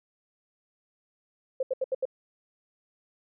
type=tone bursts; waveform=sine; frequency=523.3 Hz; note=C5; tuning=in tune; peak=-24 dBFS; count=5; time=1.6-2.054 s; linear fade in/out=5 ms; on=30 ms; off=76 ms; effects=none